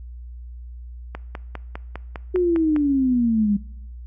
click train, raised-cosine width 0.5 ms, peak -16 dBFS, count 9, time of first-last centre 1.15-2.763 s, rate 4.96 Hz
sine exponential sweep, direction down, 370 to 200 Hz, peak -16 dBFS, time 2.34-3.57 s, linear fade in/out 10 ms
effects noise-tail reverb RT60 0.8 s tail -21 dB re dry + added 60 Hz sine -34 dBFS peak until 4.06 s

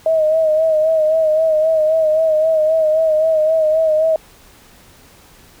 sine tone with vibrato, 631 Hz, D#5, 24 cents sharp, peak -11 dBFS, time 0.06-4.16 s, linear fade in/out 2 ms, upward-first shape sine, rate 3.8 Hz, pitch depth 46 cents each way, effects pink hiss -46 dBFS RMS until 5.6 s

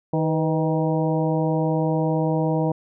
harmonic tone with a mistuned harmonic, 157.8 Hz, D#3, 25 cents sharp, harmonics 1 / 2 / 3 / 4 / 5 / 6, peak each -22 / -25 / -26 / -28 / -31 / -32 dBFS, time 0.13-2.72 s, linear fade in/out 5 ms, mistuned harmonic 3, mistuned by +64 cents, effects none

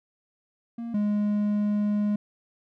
triangle tone pair in turn, 233.1 / 207.7 Hz, A#3 / G#3, 0 / 0 cents, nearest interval major second, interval 200 cents, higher first, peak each -29 / -20 dBFS, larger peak second, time 0.78-0.94 / 0.94-2.16 s, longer second, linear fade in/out 5 ms, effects none

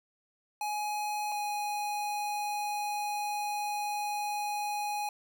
square tone pair in turn, 838 / 830.3 Hz, G#5 / G#5, +15 / -1 cents, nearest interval unison, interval 16 cents, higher first, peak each -32 / -32 dBFS, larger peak neither, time 0.61-1.32 / 1.32-5.09 s, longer second, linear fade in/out 2 ms, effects none

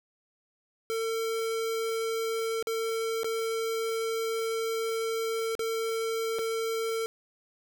square tone with dropouts, 451 Hz, A4, 43 cents sharp, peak -29 dBFS, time 0.9-7.06 s, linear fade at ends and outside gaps 0 ms, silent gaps 2.626-2.671 / 3.233-3.244 / 5.552-5.593 / 6.386-6.391 s, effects none

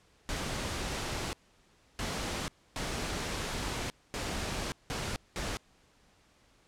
pink noise bursts at uneven times, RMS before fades -35 dBFS, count 6, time 0.29-1.33 / 1.99-2.48 / 2.76-3.9 / 4.14-4.72 / 4.9-5.16 / 5.36-5.57 s, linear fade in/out 0 ms, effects pink hiss -65 dBFS RMS until 6.67 s + low-pass 8000 Hz 12 dB/octave

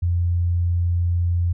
sine tone, 86.9 Hz, F2, 8 cents flat, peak -17 dBFS, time 0.02-1.53 s, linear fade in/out 10 ms, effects none

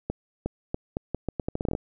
accelerating click train, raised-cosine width 2 ms, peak -14 dBFS, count 15, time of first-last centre 0.1-1.751 s, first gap 360 ms, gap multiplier 0.79, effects none

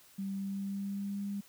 sine tone with pitch glide, 195.3 to 200.7 Hz, G3 to G3, -6 to +41 cents, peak -34 dBFS, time 0.18-1.41 s, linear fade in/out 10 ms, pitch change +47 cents, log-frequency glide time 0.33-1.21 s, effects white hiss -60 dBFS RMS until 1.48 s + high-pass 60 Hz 12 dB/octave

